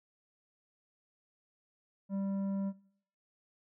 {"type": "tone with tanh clipping", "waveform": "sine", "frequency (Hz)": 196, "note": "G3", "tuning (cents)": 0, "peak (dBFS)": -34, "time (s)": [2.09, 2.73], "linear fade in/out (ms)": 50, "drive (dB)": 9, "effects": ["noise-tail reverb RT60 0.6 s tail -19 dB re dry"]}